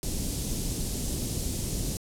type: band-stop noise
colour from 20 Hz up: pink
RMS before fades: -30 dBFS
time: 0.03-1.97 s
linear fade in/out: 0 ms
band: 310 to 6100 Hz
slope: 12 dB/octave
effects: low-pass 11000 Hz 12 dB/octave